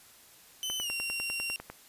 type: tone with pitch glide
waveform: sawtooth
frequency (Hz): 3040 to 2756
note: F#7 to F7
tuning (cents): +46 to -24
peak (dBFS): -29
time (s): 0.63-1.56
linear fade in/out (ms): 0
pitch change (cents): -170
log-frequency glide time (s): 0.79-0.9
type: click train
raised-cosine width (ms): 0.5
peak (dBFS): -25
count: 11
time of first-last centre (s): 0.7-1.7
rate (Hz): 10
effects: white hiss -56 dBFS RMS until 1.88 s + resampled to 32000 Hz